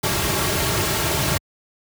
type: noise with comb filter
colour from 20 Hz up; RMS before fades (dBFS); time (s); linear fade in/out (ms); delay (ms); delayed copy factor
pink; -21; 0.03-1.38; 10; 4; -0.55
effects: high-pass 60 Hz 12 dB/octave